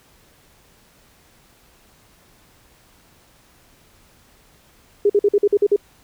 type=tone bursts; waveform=sine; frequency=408.4 Hz; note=G#4; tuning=29 cents flat; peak=-11 dBFS; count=8; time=5.05-5.762 s; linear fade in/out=5 ms; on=47 ms; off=48 ms; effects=pink hiss -54 dBFS RMS until 6.03 s